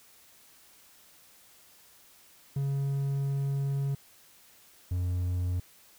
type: tone pair in turn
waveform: triangle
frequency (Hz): 138.59 / 89.43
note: C#3 / F2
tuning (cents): 0 / +42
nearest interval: minor sixth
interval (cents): 758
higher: first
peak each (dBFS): -25 / -25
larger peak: neither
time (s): 2.56-3.95 / 4.91-5.6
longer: first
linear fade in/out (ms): 5
effects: white hiss -58 dBFS RMS until 5.98 s